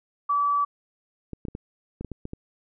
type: tone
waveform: sine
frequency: 1151 Hz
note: D6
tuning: 35 cents flat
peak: -20 dBFS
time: 0.29-0.65 s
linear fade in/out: 10 ms
type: clicks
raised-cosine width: 3 ms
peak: -21 dBFS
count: 9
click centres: 1.333 / 1.452 / 1.484 / 1.551 / 2.01 / 2.047 / 2.117 / 2.254 / 2.334 s
effects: none